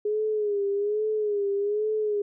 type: tone with vibrato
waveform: sine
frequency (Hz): 415.3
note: G#4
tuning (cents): 0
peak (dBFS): -23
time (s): 0.05-2.22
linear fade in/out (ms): 5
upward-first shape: sine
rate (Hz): 1.2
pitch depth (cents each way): 70
effects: none